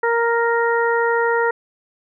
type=harmonic tone; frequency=466.2 Hz; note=A#4; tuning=in tune; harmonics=1 / 2 / 3 / 4; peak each=-18 / -21 / -23 / -24 dBFS; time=0.03-1.51 s; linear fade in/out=5 ms; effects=none